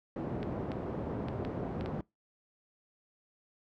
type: band-pass noise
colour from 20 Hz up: pink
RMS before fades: -37 dBFS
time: 0.16-2.01 s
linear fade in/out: 2 ms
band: 100 to 610 Hz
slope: 12 dB/octave
type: clicks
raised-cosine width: 0.3 ms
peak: -27 dBFS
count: 6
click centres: 0.43 / 0.718 / 1.285 / 1.45 / 1.81 / 1.86 s
effects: noise-tail reverb RT60 0.2 s tail -23 dB re dry